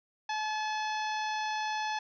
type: harmonic tone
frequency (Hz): 859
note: A5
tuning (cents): -42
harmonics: 1 / 2 / 3 / 4 / 5 / 6 / 7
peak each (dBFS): -32 / -38 / -42 / -44 / -46 / -48 / -49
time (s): 0.29-1.99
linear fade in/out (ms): 5
effects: none